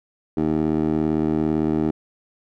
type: tone with band-pass filter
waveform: 15% pulse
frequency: 77.78 Hz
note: D#2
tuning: in tune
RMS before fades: -21 dBFS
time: 0.37-1.91 s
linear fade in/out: 5 ms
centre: 350 Hz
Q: 2
effects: none